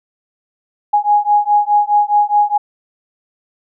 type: beating tone pair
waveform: sine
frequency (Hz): 827 / 831.8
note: G#5 / G#5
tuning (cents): -8 / +2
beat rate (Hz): 4.8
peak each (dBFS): -13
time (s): 0.93-2.58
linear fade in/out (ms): 10
effects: none